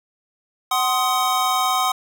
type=chord; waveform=square; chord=C diminished; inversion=second; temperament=just; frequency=753.5 / 1046.5 / 1255.8 Hz; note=Gb5 / C6 / Eb6; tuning=+31 / 0 / +16 cents; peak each=-23 dBFS; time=0.71-1.92 s; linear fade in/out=5 ms; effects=none